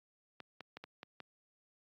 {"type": "clicks", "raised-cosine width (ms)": 0.3, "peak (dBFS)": -30, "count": 6, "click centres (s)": [0.403, 0.607, 0.77, 0.84, 1.031, 1.203], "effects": ["high-pass 150 Hz 12 dB/octave", "Opus 48 kbps"]}